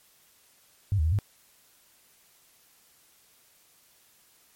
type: tone with pitch steps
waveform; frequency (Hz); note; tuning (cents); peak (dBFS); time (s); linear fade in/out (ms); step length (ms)
sine; 100.5 / 76.9 / 80.8 / 102; G2 / D#2 / E2 / G#2; +44 / -20 / -34 / -31; -21; 0.92-1.188; 0; 67
effects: white hiss -61 dBFS RMS until 4.55 s + MP3 64 kbps